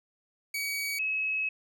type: tone pair in turn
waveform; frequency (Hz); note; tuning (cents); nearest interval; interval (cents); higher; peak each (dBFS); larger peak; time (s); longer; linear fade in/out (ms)
sawtooth / sine; 2264 / 2570; C#7 / E7; +36 / -45; major second; 219; second; -27; neither; 0.54-0.99 / 0.99-1.49; second; 5
effects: none